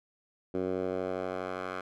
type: tone with band-pass filter sweep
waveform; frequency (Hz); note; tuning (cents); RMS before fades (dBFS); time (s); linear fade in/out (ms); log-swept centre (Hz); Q
10% pulse; 92.4; F#2; -2; -34; 0.54-1.81; 5; 370 to 1200; 1.4
effects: none